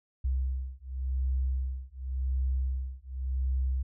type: beating tone pair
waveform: sine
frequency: 64.6 / 65.5 Hz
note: C2 / C2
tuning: -21 / +2 cents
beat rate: 0.9 Hz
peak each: -31 dBFS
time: 0.24-3.83 s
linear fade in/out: 10 ms
effects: none